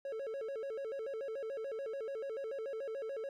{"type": "tone with vibrato", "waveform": "triangle", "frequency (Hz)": 493.9, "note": "B4", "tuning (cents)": 0, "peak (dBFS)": -36, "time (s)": [0.05, 3.29], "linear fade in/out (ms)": 2, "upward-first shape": "square", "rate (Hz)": 6.9, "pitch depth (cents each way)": 190, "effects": []}